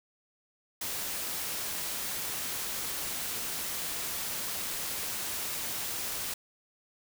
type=noise; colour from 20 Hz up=white; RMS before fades=-35 dBFS; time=0.81-6.34 s; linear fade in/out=5 ms; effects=none